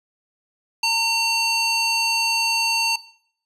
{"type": "tone with band-pass filter", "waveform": "square", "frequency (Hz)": 910, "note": "A#5", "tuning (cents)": -42, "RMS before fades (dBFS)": -20, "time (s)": [0.83, 2.96], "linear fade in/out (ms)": 5, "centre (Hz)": 4100, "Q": 1.5, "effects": ["noise-tail reverb RT60 0.6 s tail -19 dB re dry", "resampled to 32000 Hz"]}